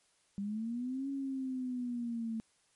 sine linear two-way sweep, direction up then down, 196 to 277.2 to 221.9 Hz, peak -34 dBFS, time 0.38-2.4 s, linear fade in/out 0 ms, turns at 1.09 s, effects white hiss -71 dBFS RMS until 2.75 s + MP3 48 kbps

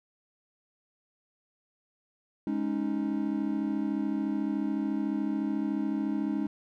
triangle chord, Ab suspended fourth, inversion none, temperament equal, 207.7 / 277.2 / 311.1 Hz, Ab3 / Db4 / Eb4, 0 / 0 / 0 cents, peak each -30 dBFS, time 2.47-6.47 s, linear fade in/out 2 ms, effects none

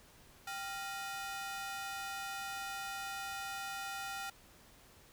sawtooth ring-modulated tone, 1088 Hz, C#6, 33 cents flat, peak -33 dBFS, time 0.47-4.3 s, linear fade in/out 5 ms, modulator 302 Hz, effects pink hiss -61 dBFS RMS until 5.12 s

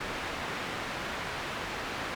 white low-pass noise, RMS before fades -36 dBFS, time 0-2.15 s, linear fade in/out 10 ms, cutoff 2100 Hz, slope 12 dB/octave, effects none

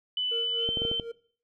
sine tone with pitch glide, 2999 to 3090 Hz, F#7 to G7, +23 to -26 cents, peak -26 dBFS, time 0.17-1 s, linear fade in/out 2 ms, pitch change +51 cents, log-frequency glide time 0.57-0.69 s
triangle tone with tremolo, 464.1 Hz, A#4, 8 cents flat, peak -30 dBFS, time 0.31-1.12 s, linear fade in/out 10 ms, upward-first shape sine, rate 4 Hz, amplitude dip 80%
clicks, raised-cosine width 2 ms, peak -21 dBFS, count 6, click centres 0.69 / 0.772 / 0.819 / 0.851 / 0.915 / 0.998 s
effects noise-tail reverb RT60 0.5 s tail -21 dB re dry

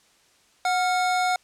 square tone pair together, 732.3 / 1396.9 Hz, F#5 / F6, -18 / 0 cents, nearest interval major seventh, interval 1118 cents, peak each -22 / -29 dBFS, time 0.65-1.36 s, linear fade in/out 2 ms, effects white hiss -60 dBFS RMS until 1.43 s + low-pass 8000 Hz 12 dB/octave

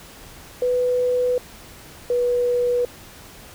sine tone pair in turn, 496.4 / 487.9 Hz, B4 / B4, +9 / -21 cents, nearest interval unison, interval 30 cents, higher first, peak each -17 dBFS, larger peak neither, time 0.62-1.38 / 2.1-2.85 s, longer first, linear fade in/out 2 ms, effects pink hiss -43 dBFS RMS until 3.54 s

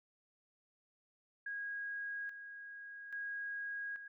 sine tone with tremolo, 1642 Hz, G#6, 20 cents flat, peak -39 dBFS, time 1.46-4.08 s, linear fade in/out 5 ms, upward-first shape square, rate 0.6 Hz, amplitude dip 60%, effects none

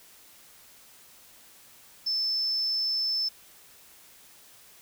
sine tone, 5274 Hz, E8, in tune, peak -25 dBFS, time 2.06-3.29 s, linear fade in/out 10 ms, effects white hiss -54 dBFS RMS until 4.81 s

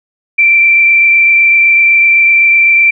sine tone with frequency modulation, 2349 Hz, D7, in tune, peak -4 dBFS, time 0.38-2.91 s, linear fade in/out 10 ms, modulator 27.9 Hz, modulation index 1, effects none

